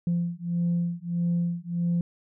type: beating tone pair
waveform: sine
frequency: 171.5 / 173.1 Hz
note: F3 / F3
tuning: -31 / -15 cents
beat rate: 1.6 Hz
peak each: -26 dBFS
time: 0.07-2.01 s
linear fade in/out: 2 ms
effects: tanh soft clip ceiling -19 dBFS